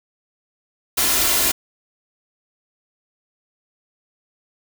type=noise with comb filter; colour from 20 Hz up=white; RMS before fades=-18 dBFS; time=0.97-1.52 s; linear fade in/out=10 ms; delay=2.9 ms; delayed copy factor=+0.5; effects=none